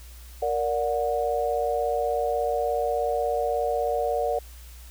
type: chord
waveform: sine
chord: Bb augmented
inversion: none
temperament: just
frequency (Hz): 466.2 / 582.7 / 728.4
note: Bb4 / D5 / F#5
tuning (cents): 0 / -14 / -27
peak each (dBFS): -27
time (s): 0.42-4.39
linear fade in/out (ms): 5
effects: added 60 Hz sine -42 dBFS peak until 4.9 s + white hiss -51 dBFS RMS until 4.9 s